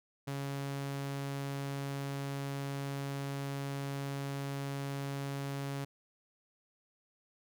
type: tone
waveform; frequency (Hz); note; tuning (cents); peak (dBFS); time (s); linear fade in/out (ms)
sawtooth; 139.1; C#3; +6; -32; 0.27-5.85; 10
effects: none